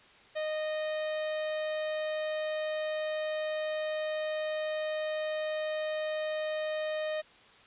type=tone; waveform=45% pulse; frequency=618 Hz; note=D#5; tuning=12 cents flat; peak=-31 dBFS; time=0.35-7.22 s; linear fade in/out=20 ms; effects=white hiss -57 dBFS RMS until 7.66 s + resampled to 8000 Hz